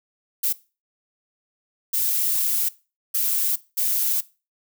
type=noise bursts at uneven times; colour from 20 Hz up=violet; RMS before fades=-22 dBFS; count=4; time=0.43-0.53 / 1.93-2.69 / 3.14-3.56 / 3.77-4.21 s; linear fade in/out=10 ms; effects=noise-tail reverb RT60 0.3 s tail -19 dB re dry